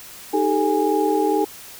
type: tone cluster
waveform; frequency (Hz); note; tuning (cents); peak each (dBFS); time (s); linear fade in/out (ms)
sine; 310.5 / 394.2 / 436.6 / 825; D#4 / G4 / A4 / G#5; -3 / +10 / -13 / -12; -22; 0.33-1.45; 10
effects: white hiss -40 dBFS RMS until 1.79 s

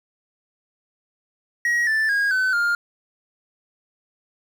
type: tone with pitch steps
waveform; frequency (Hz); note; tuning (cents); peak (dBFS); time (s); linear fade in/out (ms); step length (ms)
triangle; 1900 / 1762.6 / 1635 / 1516.8 / 1407; A#6 / A6 / G#6 / F#6 / F6; +33 / +3 / -28 / +43 / +12; -16; 1.65-2.75; 2; 220
effects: 8-bit

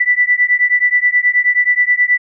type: beating tone pair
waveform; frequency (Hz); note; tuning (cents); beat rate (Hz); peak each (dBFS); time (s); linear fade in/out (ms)
sine; 1969 / 1978.4; B6 / B6; -6 / +3; 9.4; -13; 0-2.18; 10
effects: none

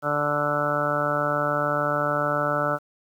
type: harmonic tone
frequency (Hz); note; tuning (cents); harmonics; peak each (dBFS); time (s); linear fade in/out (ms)
146.83; D3; 0; 1 / 2 / 3 / 4 / 5 / 6 / 7 / 8 / 9 / 10; -32 / -33 / -35 / -26 / -34 / -35 / -37 / -34 / -26 / -31; 0.02-2.79; 50
effects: 9-bit

